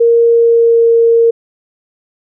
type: tone with pitch glide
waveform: sine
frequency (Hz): 466.2 to 461.9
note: A#4 to A#4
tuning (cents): 0 to -16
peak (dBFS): -5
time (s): 0-1.31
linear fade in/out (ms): 10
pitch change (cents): -16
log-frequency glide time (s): 0.24-0.9
effects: none